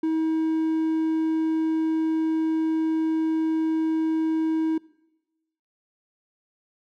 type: tone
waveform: triangle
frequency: 319.3 Hz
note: D#4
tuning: 45 cents sharp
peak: -19 dBFS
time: 0.03-4.78 s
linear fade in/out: 5 ms
effects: noise-tail reverb RT60 1.0 s tail -22 dB re dry